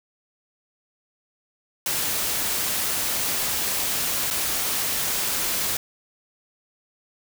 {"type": "noise with dropouts", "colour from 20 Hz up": "white", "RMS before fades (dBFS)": -25, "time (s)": [1.86, 5.77], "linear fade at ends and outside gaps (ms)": 2, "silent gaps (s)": [4.303, 4.309], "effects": []}